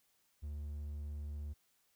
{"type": "tone", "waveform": "triangle", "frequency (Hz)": 73.6, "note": "D2", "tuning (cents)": 4, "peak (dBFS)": -38, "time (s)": [0.42, 1.54], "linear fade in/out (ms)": 20, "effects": ["white hiss -75 dBFS RMS until 1.95 s"]}